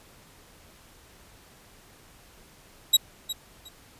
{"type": "tone with echo", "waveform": "sawtooth", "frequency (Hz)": 3839, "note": "B7", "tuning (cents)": -50, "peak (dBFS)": -11, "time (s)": [2.93, 2.97], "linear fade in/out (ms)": 10, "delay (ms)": 360, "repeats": 2, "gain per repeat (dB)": -14, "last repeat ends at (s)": 3.69, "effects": ["pink hiss -54 dBFS RMS until 3.99 s", "resampled to 32000 Hz"]}